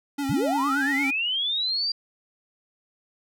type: tone with vibrato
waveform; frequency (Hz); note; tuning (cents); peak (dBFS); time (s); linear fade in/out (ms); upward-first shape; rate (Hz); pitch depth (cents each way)
square; 277.2; C#4; 0; -26; 0.18-1.11; 10; sine; 8.7; 56
type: linear sweep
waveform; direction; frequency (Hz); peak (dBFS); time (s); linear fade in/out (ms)
sine; up; 85.5 to 4772; -23; 0.29-1.92; 5
effects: none